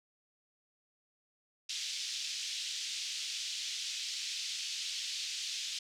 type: band-pass noise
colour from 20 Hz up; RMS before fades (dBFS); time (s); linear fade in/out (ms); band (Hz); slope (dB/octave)
pink; -39; 1.69-5.79; 5; 3000 to 6400; 24
effects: none